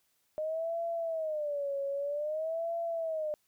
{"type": "tone with vibrato", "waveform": "sine", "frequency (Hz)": 612, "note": "D#5", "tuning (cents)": -29, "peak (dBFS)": -31, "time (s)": [0.38, 3.34], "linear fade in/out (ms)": 0, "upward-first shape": "sine", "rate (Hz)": 0.52, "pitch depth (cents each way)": 170, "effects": ["white hiss -74 dBFS RMS until 3.47 s"]}